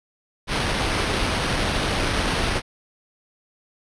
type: noise with sample-and-hold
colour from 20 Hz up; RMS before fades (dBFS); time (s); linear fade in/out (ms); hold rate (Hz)
pink; -23; 0.47-2.62; 50; 7350
effects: resampled to 22050 Hz